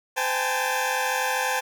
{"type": "tone cluster", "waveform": "20% pulse", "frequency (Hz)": [513, 786, 834, 886], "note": ["C5", "G5", "G#5", "A5"], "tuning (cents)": [-34, 4, 7, 12], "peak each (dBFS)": -24, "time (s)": [0.16, 1.61], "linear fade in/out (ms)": 20, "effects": []}